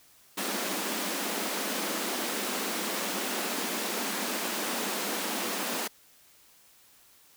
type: high-pass noise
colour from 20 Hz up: pink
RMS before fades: -32 dBFS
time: 0.37-5.88 s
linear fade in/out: 10 ms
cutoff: 190 Hz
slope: 96 dB/octave
effects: white hiss -59 dBFS RMS until 7.36 s